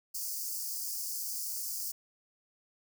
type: high-pass noise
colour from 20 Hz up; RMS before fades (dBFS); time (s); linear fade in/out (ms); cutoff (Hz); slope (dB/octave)
white; -37; 0.14-1.92; 10; 4600; 96
effects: none